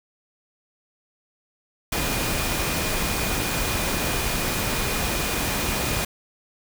sine tone in noise, 2445 Hz, D#7, 31 cents flat, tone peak -35 dBFS, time 1.92-6.05 s, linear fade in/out 5 ms, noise pink, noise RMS -25 dBFS, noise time 1.92-6.05 s, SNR -13 dB, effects none

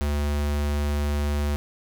square tone, 73 Hz, D2, 10 cents flat, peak -23 dBFS, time 0.01-1.56 s, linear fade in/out 0 ms, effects none

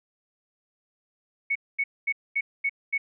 sine tone bursts, 2217 Hz, C#7, in tune, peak -22 dBFS, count 6, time 1.5-2.98 s, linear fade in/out 10 ms, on 55 ms, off 230 ms, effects none

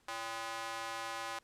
square tone with high-pass filter, 113.7 Hz, A#2, 43 cents flat, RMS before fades -41 dBFS, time 0.08-1.39 s, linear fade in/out 5 ms, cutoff 930 Hz, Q 1.4, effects pink hiss -70 dBFS RMS until 1.43 s + low-pass 10000 Hz 12 dB/octave

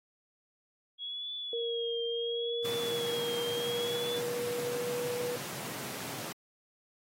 sine tone with vibrato, 3322 Hz, G#7, in tune, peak -36 dBFS, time 0.98-4.21 s, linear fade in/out 50 ms, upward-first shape triangle, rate 0.71 Hz, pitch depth 77 cents each way
sine tone with pitch glide, 466.2 to 488 Hz, A#4 to B4, 0 to -21 cents, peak -32 dBFS, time 1.53-5.36 s, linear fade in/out 2 ms, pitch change +79 cents, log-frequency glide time 2-5.24 s
pink high-pass noise, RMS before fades -41 dBFS, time 2.64-6.33 s, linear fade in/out 10 ms, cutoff 110 Hz, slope 96 dB/octave
effects AAC 48 kbps

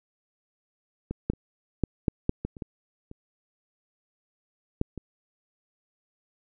clicks, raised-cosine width 3 ms, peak -18 / -11 / -30 / -10 / -9 / -9 / -17 / -29 / -20 / -29 / -11 / -23 dBFS, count 12, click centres 1.11 / 1.3 / 1.335 / 1.837 / 2.082 / 2.294 / 2.45 / 2.568 / 2.622 / 3.114 / 4.814 / 4.977 s, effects none

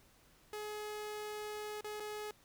sawtooth tone with dropouts, 422.2 Hz, G#4, 29 cents sharp, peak -37 dBFS, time 0.53-2.31 s, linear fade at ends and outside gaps 2 ms, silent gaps 1.809-1.844 / 1.999-2.003 s, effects pink hiss -66 dBFS RMS until 2.44 s

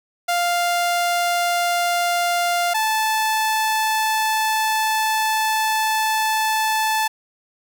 sawtooth tone pair in turn, 698.5 / 874 Hz, F5 / A5, 0 / -12 cents, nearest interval major third, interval 388 cents, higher second, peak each -14 dBFS, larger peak neither, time 0.28-2.74 / 2.74-7.08 s, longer second, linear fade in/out 10 ms, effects none

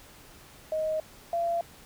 sine tone pair in turn, 626 / 681.8 Hz, D#5 / F5, +10 / -42 cents, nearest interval minor second, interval 148 cents, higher second, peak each -26 / -25 dBFS, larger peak second, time 0.72-1 / 1.33-1.61 s, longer neither, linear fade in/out 2 ms, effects pink hiss -52 dBFS RMS until 1.85 s

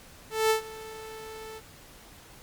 sawtooth tone with ADSR envelope, 440 Hz, A4, in tune, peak -16 dBFS, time 0.3-1.61 s, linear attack 200 ms, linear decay 110 ms, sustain -20 dB, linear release 36 ms, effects pink hiss -51 dBFS RMS until 2.42 s + Opus 48 kbps

